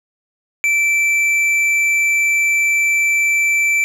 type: tone with tanh clipping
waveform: sine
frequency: 2331 Hz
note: D7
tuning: 14 cents flat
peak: -14 dBFS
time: 0.64-3.84 s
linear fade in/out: 0 ms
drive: 8 dB
effects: none